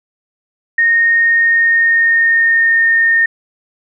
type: tone with pitch glide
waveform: sine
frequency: 1850 to 1830.9 Hz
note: A#6 to A#6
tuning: -14 to -32 cents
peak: -8 dBFS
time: 0.78-3.26 s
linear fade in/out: 5 ms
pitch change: -18 cents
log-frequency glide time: 1.15-2.82 s
effects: none